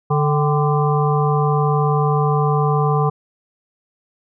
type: harmonic tone with a mistuned harmonic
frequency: 146.83 Hz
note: D3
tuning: in tune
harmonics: 1 / 3 / 5 / 7 / 8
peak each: -16 / -21 / -23 / -24 / -25 dBFS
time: 0.1-3.1 s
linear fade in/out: 10 ms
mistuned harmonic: 5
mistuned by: +88 cents
effects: none